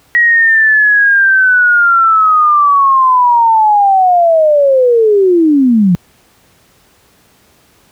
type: linear sweep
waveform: sine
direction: down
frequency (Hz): 1911 to 168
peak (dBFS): -5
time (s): 0.15-5.95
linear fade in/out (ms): 0
effects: pink hiss -49 dBFS RMS until 7.91 s + high-pass 60 Hz 12 dB/octave